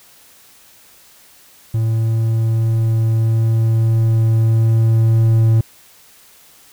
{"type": "tone with level ramp", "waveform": "triangle", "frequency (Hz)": 112.6, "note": "A2", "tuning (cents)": 40, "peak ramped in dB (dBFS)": [-12, -7], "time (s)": [1.74, 5.61], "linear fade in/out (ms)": 5, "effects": ["white hiss -47 dBFS RMS until 6.72 s"]}